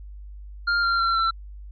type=tone with pitch steps; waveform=square; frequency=1401 / 1381.7 / 1362.7 / 1343.9 Hz; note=F6 / F6 / F6 / E6; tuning=+5 / -19 / -43 / +33 cents; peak=-20 dBFS; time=0.67-1.31 s; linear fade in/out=10 ms; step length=160 ms; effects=added 50 Hz sine -37 dBFS peak until 1.71 s + resampled to 11025 Hz